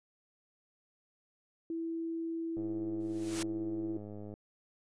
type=tone; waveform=sine; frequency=329.6 Hz; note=E4; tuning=in tune; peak=-34 dBFS; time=1.7-3.97 s; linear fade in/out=2 ms
type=click train; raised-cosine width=2 ms; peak=-33 dBFS; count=185; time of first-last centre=2.57-4.339 s; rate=104 Hz
type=noise with exponential growth; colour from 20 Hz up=white; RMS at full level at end=-34 dBFS; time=3-3.43 s; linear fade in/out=5 ms; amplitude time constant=92 ms
effects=resampled to 22050 Hz